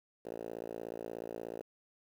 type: tone with band-pass filter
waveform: 5% pulse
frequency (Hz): 56.7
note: A#1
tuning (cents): -47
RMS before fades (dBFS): -43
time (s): 0.25-1.62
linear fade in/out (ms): 5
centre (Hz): 460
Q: 2.1
effects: 10-bit